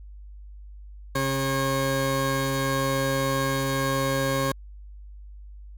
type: tone pair together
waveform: 20% pulse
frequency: 135.28 / 542 Hz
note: C#3 / C#5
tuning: -42 / -39 cents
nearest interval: 2 octaves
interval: 2403 cents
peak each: -21 dBFS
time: 1.15-4.52 s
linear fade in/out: 5 ms
effects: added 50 Hz sine -40 dBFS peak until 5.77 s